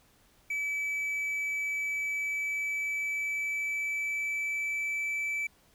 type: tone with pitch glide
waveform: triangle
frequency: 2298 to 2315 Hz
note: D7 to D7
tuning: -38 to -25 cents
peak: -28 dBFS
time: 0.5-5.47 s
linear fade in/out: 5 ms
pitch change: +13 cents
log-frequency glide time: 2.06-5.07 s
effects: pink hiss -64 dBFS RMS until 5.74 s